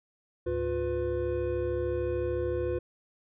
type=tone cluster; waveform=triangle; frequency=71.9 / 105.4 / 356 / 498.1 Hz; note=D2 / G#2 / F4 / B4; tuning=-36 / +26 / +33 / +15 cents; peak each=-34 / -36 / -29 / -30 dBFS; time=0.46-2.79 s; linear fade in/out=10 ms; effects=resampled to 8000 Hz